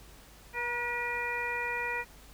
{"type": "harmonic tone with a mistuned harmonic", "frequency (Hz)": 482.2, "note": "B4", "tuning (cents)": -41, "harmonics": [1, 2, 3, 4, 5], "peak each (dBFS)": [-40, -37, -40, -35, -36], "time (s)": [0.53, 2.05], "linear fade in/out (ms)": 50, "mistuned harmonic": 2, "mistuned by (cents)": -20, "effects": ["added 50 Hz sine -55 dBFS peak until 2.33 s", "pink hiss -55 dBFS RMS until 2.33 s"]}